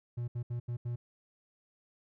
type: tone bursts at uneven times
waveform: triangle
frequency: 120 Hz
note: B2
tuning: 49 cents flat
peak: -31 dBFS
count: 5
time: 0.17-0.28 / 0.35-0.43 / 0.5-0.6 / 0.68-0.77 / 0.85-0.96 s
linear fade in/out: 10 ms
effects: none

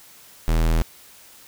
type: tone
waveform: square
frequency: 40.52 Hz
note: E1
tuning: 29 cents flat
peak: -17 dBFS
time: 0.48-0.82 s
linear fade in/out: 0 ms
effects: white hiss -48 dBFS RMS until 1.47 s

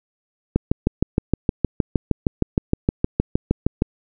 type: click train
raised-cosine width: 3 ms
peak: -3 dBFS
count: 22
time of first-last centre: 0.56-3.821 s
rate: 6.44 Hz
effects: none

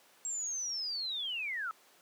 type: linear sweep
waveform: sine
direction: down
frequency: 7600 to 1261 Hz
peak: -34 dBFS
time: 0.25-1.71 s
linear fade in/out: 0 ms
effects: pink hiss -62 dBFS RMS until 2.01 s + high-pass 400 Hz 12 dB/octave

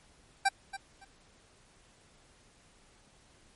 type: tone with echo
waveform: 25% pulse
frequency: 784 Hz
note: G5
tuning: in tune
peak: -19 dBFS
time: 0.45-0.49 s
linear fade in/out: 10 ms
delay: 280 ms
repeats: 2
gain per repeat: -14 dB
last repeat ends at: 1.05 s
effects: pink hiss -62 dBFS RMS until 3.55 s + MP3 48 kbps

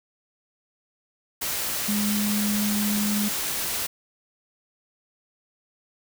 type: tone in noise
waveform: sine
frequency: 207.7 Hz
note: G#3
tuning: in tune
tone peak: -23 dBFS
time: 1.88-3.29 s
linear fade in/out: 10 ms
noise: white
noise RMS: -28 dBFS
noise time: 1.41-3.87 s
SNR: +2 dB
effects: none

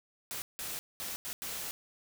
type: noise bursts at uneven times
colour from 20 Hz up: white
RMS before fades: -39 dBFS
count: 5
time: 0.31-0.42 / 0.59-0.79 / 1-1.16 / 1.25-1.33 / 1.42-1.71 s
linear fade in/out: 0 ms
effects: none

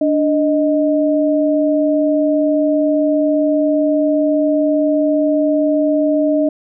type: tone pair together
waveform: sine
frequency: 293.7 / 621.3 Hz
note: D4 / D#5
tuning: 0 / -3 cents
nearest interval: octave + minor second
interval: 1297 cents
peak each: -14 / -15 dBFS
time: 0.01-6.49 s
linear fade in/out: 5 ms
effects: none

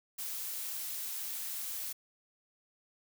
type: noise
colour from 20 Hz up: blue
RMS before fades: -39 dBFS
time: 0.18-1.93 s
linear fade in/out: 10 ms
effects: none

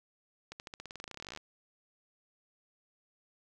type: accelerating click train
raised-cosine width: 0.2 ms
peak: -26 dBFS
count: 25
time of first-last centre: 0.52-1.374 s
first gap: 79 ms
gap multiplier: 0.92
effects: none

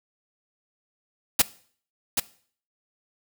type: noise with echo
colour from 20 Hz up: white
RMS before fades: -17 dBFS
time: 1.39-1.42 s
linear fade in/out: 5 ms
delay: 780 ms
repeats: 1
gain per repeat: -6 dB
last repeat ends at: 2.2 s
effects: noise-tail reverb RT60 0.5 s tail -19 dB re dry

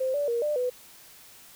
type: tone with pitch steps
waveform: sine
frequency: 521 / 578 / 471.1 / 596 / 498 Hz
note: C5 / D5 / A#4 / D5 / B4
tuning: -7 / -28 / +18 / +25 / +14 cents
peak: -24 dBFS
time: 0-0.7 s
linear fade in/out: 10 ms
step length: 140 ms
effects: white hiss -51 dBFS RMS until 1.55 s

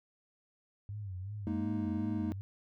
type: tone with vibrato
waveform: sine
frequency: 98 Hz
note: G2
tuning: in tune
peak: -38 dBFS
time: 0.89-2.41 s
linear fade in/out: 0 ms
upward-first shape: sine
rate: 2.7 Hz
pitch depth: 130 cents each way
type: chord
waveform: triangle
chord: Ab suspended second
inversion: none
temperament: equal with one note detuned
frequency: 208.6 / 233.1 / 311.1 Hz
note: Ab3 / Bb3 / Eb4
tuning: +8 / 0 / 0 cents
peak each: -35 dBFS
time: 1.47-2.32 s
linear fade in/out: 0 ms
effects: none

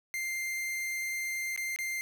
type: tone with dropouts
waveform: 45% pulse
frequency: 2097 Hz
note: C7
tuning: 3 cents sharp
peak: -32 dBFS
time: 0.14-2.01 s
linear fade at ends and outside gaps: 0 ms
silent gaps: 1.562-1.576 / 1.761-1.788 s
effects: 12-bit

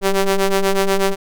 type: ring-modulated tone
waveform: sawtooth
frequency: 193.9 Hz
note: G3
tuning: 19 cents flat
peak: -7 dBFS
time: 0.01-1.16 s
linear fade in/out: 50 ms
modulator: 198 Hz
effects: none

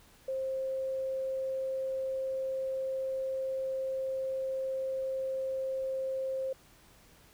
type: tone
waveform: sine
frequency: 529 Hz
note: C5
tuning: 19 cents sharp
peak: -31 dBFS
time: 0.28-6.53 s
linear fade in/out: 5 ms
effects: pink hiss -60 dBFS RMS until 7.33 s

